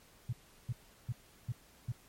sine tone bursts, 120 Hz, B2, 49 cents flat, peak -32 dBFS, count 5, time 0.29-1.92 s, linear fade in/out 5 ms, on 38 ms, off 360 ms, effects pink hiss -62 dBFS RMS until 2.08 s + MP3 64 kbps

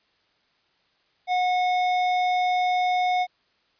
sine tone with hard clipping, 728 Hz, F#5, 28 cents flat, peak -22 dBFS, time 1.27-3.27 s, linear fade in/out 50 ms, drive 12 dB, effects white hiss -66 dBFS RMS until 3.79 s + resampled to 11025 Hz

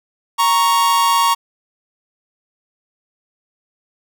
45% pulse tone pair together, 932.3 / 1108.7 Hz, A#5 / C#6, 0 / 0 cents, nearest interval minor third, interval 300 cents, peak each -15 dBFS, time 0.38-1.35 s, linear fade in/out 20 ms, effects none

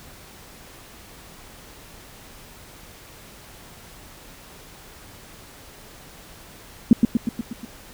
sine tone with echo, 231.5 Hz, A#3, 12 cents flat, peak -6 dBFS, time 6.91-6.93 s, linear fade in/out 2 ms, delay 120 ms, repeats 6, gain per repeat -4 dB, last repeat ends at 7.65 s, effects pink hiss -45 dBFS RMS until 7.93 s

